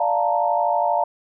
sine chord, Bb major seventh, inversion first, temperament equal, 587.3 / 698.5 / 880 / 932.3 Hz, D5 / F5 / A5 / Bb5, 0 / 0 / 0 / 0 cents, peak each -24 / -21 / -23 / -24 dBFS, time 0-1.04 s, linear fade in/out 5 ms, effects none

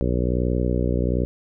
harmonic tone, 61.2 Hz, B1, 15 cents flat, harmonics 1 / 2 / 3 / 4 / 5 / 6 / 7 / 8 / 9, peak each -23 / -26 / -28 / -29 / -30 / -31 / -31 / -32 / -33 dBFS, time 0.01-1.25 s, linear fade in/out 0 ms, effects none

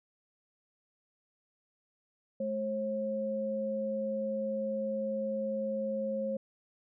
sine tone pair together, 213.9 / 539 Hz, A3 / C#5, -49 / -49 cents, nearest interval octave + major third, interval 1600 cents, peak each -36 / -32 dBFS, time 2.4-6.37 s, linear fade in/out 5 ms, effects none

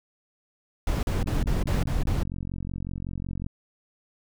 brown noise bursts, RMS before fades -25 dBFS, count 7, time 0.87-2.23 s, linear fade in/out 2 ms, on 160 ms, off 40 ms
click train, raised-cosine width 5 ms, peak -21 dBFS, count 102, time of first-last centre 1.24-3.465 s, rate 45.4 Hz
effects none

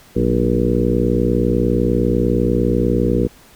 harmonic tone with a mistuned harmonic, 60 Hz, B1, 49 cents flat, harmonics 1 / 2 / 3 / 4 / 5 / 6 / 7 / 8, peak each -22 / -22 / -22 / -22 / -22 / -22 / -22 / -22 dBFS, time 0.15-3.28 s, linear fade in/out 20 ms, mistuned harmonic 3, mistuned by +79 cents, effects pink hiss -47 dBFS RMS until 3.55 s

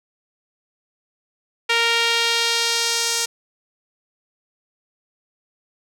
sawtooth tone with band-pass filter sweep, 464.5 Hz, A#4, 6 cents flat, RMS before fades -20 dBFS, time 1.69-3.26 s, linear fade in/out 10 ms, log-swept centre 2700 to 6400 Hz, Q 1.4, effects none

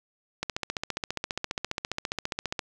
click train, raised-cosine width 0.2 ms, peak -12 dBFS, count 33, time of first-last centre 0.43-2.592 s, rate 14.8 Hz, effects none

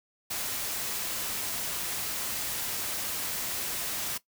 white noise, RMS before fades -33 dBFS, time 0.3-4.18 s, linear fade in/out 10 ms, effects noise-tail reverb RT60 0.1 s tail -17 dB re dry

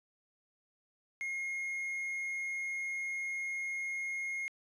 triangle tone, 2147 Hz, C7, 44 cents sharp, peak -33 dBFS, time 1.21-4.48 s, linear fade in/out 0 ms, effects resampled to 24000 Hz

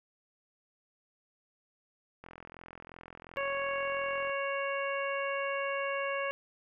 click train, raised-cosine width 0.5 ms, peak -32 dBFS, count 89, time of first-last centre 2.24-4.296 s, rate 42.8 Hz
harmonic tone, 554.4 Hz, C#5, in tune, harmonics 1 / 2 / 3 / 4 / 5, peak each -34 / -37 / -39 / -40 / -41 dBFS, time 3.37-6.31 s, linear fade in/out 0 ms
effects none

